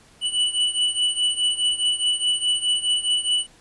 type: beating tone pair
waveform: square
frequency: 2960 / 2964.8 Hz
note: F#7 / F#7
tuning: 0 / +3 cents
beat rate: 4.8 Hz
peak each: -22 / -25 dBFS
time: 0.21-3.47 s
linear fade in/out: 50 ms
effects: pink hiss -53 dBFS RMS until 3.6 s + resampled to 24000 Hz